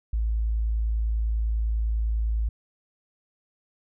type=tone; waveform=sine; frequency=55 Hz; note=A1; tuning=in tune; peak=-22 dBFS; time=0.13-2.49 s; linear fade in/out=5 ms; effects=none